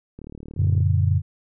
click train, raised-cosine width 3 ms, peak -25 dBFS, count 24, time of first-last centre 0.19-0.805 s, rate 37.4 Hz
sine chord, Gb augmented, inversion none, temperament just, 92.5 / 115.62 / 144.53 Hz, Gb2 / Bb2 / D3, 0 / -14 / -27 cents, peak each -18 / -23 / -23 dBFS, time 0.56-1.22 s, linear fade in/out 50 ms
effects none

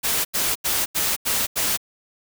white noise bursts, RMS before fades -22 dBFS, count 6, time 0.03-1.775 s, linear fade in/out 20 ms, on 220 ms, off 85 ms, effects none

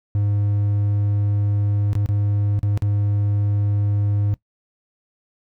triangle tone with dropouts, 102.4 Hz, G#2, 24 cents flat, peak -15 dBFS, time 0.15-4.34 s, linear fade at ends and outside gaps 0 ms, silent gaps 1.931-1.953 / 2.06-2.089 / 2.591-2.631 / 2.775-2.822 s, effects noise-tail reverb RT60 0.1 s tail -19 dB re dry

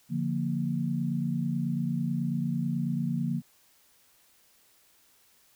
sine chord, Bb major, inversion first, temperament just, 145.68 / 174.81 / 233.1 Hz, D3 / F3 / Bb3, -14 / +2 / 0 cents, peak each -31 dBFS, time 0.09-3.42 s, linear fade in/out 50 ms, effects white hiss -63 dBFS RMS until 5.55 s

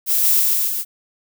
violet noise with echo, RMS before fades -17 dBFS, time 0.06-0.43 s, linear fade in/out 50 ms, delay 140 ms, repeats 3, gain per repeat -2 dB, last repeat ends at 0.85 s, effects none

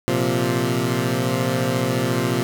15% pulse chord, Bb suspended second, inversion none, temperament equal, 116.54 / 130.81 / 174.61 Hz, Bb2 / C3 / F3, 0 / 0 / 0 cents, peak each -17 / -16 / -19 dBFS, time 0.08-2.43 s, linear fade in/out 0 ms, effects none

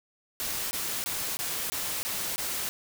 white noise bursts, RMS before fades -32 dBFS, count 7, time 0.4-2.69 s, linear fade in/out 0 ms, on 310 ms, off 20 ms, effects none

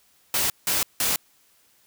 white noise bursts, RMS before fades -23 dBFS, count 3, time 0.34-1.16 s, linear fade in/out 2 ms, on 160 ms, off 170 ms, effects white hiss -61 dBFS RMS until 1.86 s

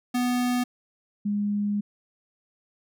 square / sine tone pair in turn, 246.9 / 205.4 Hz, B3 / G#3, 0 / -19 cents, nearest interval minor third, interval 319 cents, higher first, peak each -23 dBFS, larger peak neither, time 0.14-0.64 / 1.25-1.81 s, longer second, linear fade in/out 10 ms, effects none

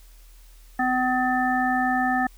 harmonic tone, 253.7 Hz, B3, 47 cents sharp, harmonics 1 / 3 / 5 / 7, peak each -25 / -23 / -31 / -26 dBFS, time 0.79-2.27 s, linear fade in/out 5 ms, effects added 40 Hz sine -46 dBFS peak until 2.37 s + white hiss -57 dBFS RMS until 2.37 s

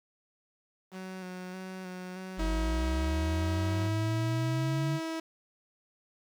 sawtooth tone with vibrato, 185 Hz, F#3, in tune, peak -35 dBFS, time 0.91-3.91 s, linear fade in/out 50 ms, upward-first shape square, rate 1.6 Hz, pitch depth 20 cents each way
sine linear sweep, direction up, 44.51 to 146.83 Hz, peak -28 dBFS, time 2.37-5 s, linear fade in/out 50 ms
sawtooth tone with pitch glide, 320 to 323.9 Hz, D#4 to E4, +49 to -30 cents, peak -29 dBFS, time 2.39-5.2 s, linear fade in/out 5 ms, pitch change +21 cents, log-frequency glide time 3.44-3.98 s
effects low-pass 7000 Hz 12 dB/octave + 9-bit

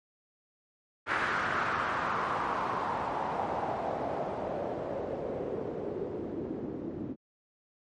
white noise with low-pass filter sweep, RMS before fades -33 dBFS, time 1.06-7.16 s, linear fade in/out 50 ms, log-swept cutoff 1600 to 300 Hz, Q 2.8, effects high-pass 80 Hz 12 dB/octave + MP3 48 kbps

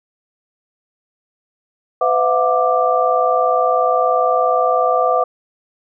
sine tone cluster, 504 / 663 / 723 / 1180 Hz, B4 / E5 / F#5 / D6, +35 / +10 / -40 / +8 cents, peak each -18 dBFS, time 2.01-5.24 s, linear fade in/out 5 ms, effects none

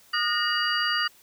sine tone cluster, 1222 / 1438 / 1851 / 2880 / 4686 Hz, D#6 / F#6 / A#6 / F#7 / D8, -32 / -50 / -13 / -47 / -5 cents, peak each -29 dBFS, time 0.13-1.08 s, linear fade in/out 10 ms, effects white hiss -56 dBFS RMS until 1.22 s

